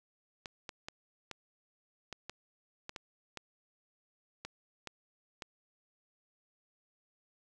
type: clicks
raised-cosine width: 0.2 ms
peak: -24 dBFS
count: 12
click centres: 0.458 / 0.692 / 0.885 / 1.313 / 2.127 / 2.296 / 2.894 / 2.962 / 3.373 / 4.45 / 4.873 / 5.422 s
effects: none